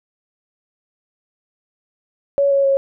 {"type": "tone with pitch steps", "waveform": "sine", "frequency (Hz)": [561, 553.9, 546.9], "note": ["C#5", "C#5", "C#5"], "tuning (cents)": [21, -1, -23], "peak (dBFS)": -12, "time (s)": [2.38, 2.77], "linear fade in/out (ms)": 0, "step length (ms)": 130, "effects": []}